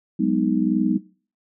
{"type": "chord", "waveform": "sine", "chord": "G# minor seventh", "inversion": "third", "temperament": "just", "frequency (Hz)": [186.89, 207.7, 249.2, 311.5], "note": ["F#3", "G#3", "B3", "D#4"], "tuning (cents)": [18, 0, 16, 2], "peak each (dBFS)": -23, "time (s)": [0.19, 0.98], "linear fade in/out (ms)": 10, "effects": ["noise-tail reverb RT60 0.4 s tail -20 dB re dry"]}